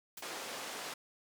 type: noise with exponential decay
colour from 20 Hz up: white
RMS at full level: -42 dBFS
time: 0.17-0.3 s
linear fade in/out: 5 ms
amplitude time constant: 27 ms
type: band-pass noise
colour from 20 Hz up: pink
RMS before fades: -43 dBFS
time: 0.22-0.94 s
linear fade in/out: 5 ms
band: 420 to 9500 Hz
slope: 12 dB/octave
effects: none